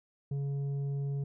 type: tone with tanh clipping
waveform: triangle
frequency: 140.1 Hz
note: C#3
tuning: 19 cents sharp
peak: -32 dBFS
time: 0.31-1.24 s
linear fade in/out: 5 ms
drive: 10 dB
effects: none